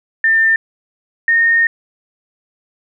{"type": "tone pair in turn", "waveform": "sine", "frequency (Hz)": [1797, 1840.1], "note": ["A6", "A#6"], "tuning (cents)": [36, -23], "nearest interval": "unison", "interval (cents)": 41, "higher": "second", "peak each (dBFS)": -9, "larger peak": "neither", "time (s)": [[0.24, 0.56], [1.28, 1.67]], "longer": "second", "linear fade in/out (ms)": 2, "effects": []}